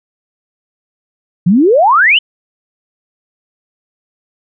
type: exponential sweep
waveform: sine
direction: up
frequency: 161.6 to 3136 Hz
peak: -5 dBFS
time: 1.46-2.19 s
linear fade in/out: 10 ms
effects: none